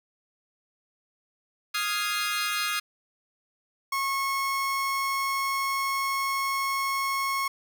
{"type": "chord", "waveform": "20% pulse", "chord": "F minor seventh", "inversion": "third", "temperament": "equal", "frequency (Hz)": [1244.5, 1396.9, 1661.2, 2093], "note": ["Eb6", "F6", "Ab6", "C7"], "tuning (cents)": [0, 0, 0, 0], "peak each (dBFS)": [-25, -28, -28, -28], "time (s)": [1.74, 2.8], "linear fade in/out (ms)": 10}
{"type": "tone", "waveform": "30% pulse", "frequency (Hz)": 1092, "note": "C#6", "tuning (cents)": -26, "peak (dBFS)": -23, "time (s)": [3.92, 7.48], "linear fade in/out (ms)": 5}
{"effects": []}